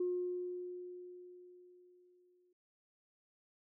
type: tone with exponential decay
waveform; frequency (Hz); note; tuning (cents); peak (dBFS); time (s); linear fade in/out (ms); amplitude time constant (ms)
sine; 358.9; F4; +47; -31; 0-2.53; 5; 550
effects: tanh soft clip ceiling -27 dBFS